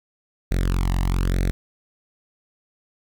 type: tone with flanger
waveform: sawtooth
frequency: 45.09 Hz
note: F#1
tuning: 44 cents flat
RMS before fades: -21 dBFS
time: 0.51-1.51 s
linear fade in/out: 0 ms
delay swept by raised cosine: 0.49 to 1.05 ms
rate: 1.1 Hz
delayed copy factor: +0.85
effects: none